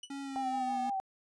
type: tone with exponential decay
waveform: sawtooth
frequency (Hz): 2960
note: F#7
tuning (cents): 0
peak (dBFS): -36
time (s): 0.03-0.12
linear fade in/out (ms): 5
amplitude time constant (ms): 19
type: tone with pitch glide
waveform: square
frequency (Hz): 277.2 to 244.1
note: C#4 to B3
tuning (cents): 0 to -20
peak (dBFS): -39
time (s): 0.1-0.9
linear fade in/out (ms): 5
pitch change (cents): -220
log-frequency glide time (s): 0.22-0.78
type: tone with vibrato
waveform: sine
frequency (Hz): 784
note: G5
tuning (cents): 0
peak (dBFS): -31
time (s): 0.36-1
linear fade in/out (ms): 0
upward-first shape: sine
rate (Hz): 6.1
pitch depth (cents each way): 43
effects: resampled to 22050 Hz